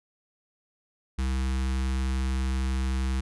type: tone with notch filter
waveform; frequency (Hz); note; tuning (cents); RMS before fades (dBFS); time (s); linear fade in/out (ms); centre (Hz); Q
square; 65.2; C2; -5; -27; 1.18-3.21; 10; 570; 0.95
effects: resampled to 24000 Hz